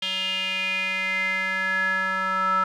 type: tone with band-pass filter sweep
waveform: square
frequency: 188.6 Hz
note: F#3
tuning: 33 cents sharp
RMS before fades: -25 dBFS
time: 0.02-2.64 s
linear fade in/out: 5 ms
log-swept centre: 3100 to 1300 Hz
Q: 7.3
effects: none